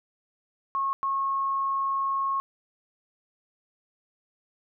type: tone bursts at uneven times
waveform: sine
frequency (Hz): 1090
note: C#6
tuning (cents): -29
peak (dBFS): -24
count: 2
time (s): 0.75-0.93 / 1.03-2.4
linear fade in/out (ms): 0
effects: none

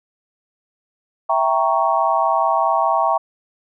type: chord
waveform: sine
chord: E diminished seventh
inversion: none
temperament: equal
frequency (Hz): 659.3 / 784 / 932.3 / 1108.7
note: E5 / G5 / Bb5 / Db6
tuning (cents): 0 / 0 / 0 / 0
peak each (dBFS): -20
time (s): 1.29-3.18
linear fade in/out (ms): 10
effects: none

